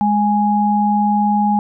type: tone pair together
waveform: sine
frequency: 207.7 / 830.8 Hz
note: G#3 / G#5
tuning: 0 / 0 cents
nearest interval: 2 octaves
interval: 2400 cents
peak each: -15 dBFS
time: 0.01-1.59 s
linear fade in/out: 0 ms
effects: none